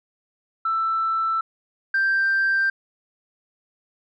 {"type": "tone pair in turn", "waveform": "sine", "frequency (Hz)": [1328, 1574.3], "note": ["E6", "G6"], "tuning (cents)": [12, 7], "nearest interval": "minor third", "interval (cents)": 295, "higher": "second", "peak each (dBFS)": [-19, -16], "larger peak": "second", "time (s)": [[0.65, 1.41], [1.94, 2.7]], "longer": "neither", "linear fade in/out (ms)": 5, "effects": ["tanh soft clip ceiling -15 dBFS"]}